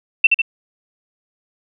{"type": "tone with echo", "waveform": "sine", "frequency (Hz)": 2686, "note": "E7", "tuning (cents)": 32, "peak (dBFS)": -5, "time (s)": [0.24, 0.27], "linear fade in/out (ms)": 5, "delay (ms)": 74, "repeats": 2, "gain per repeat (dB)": -4, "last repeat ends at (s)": 0.418, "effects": []}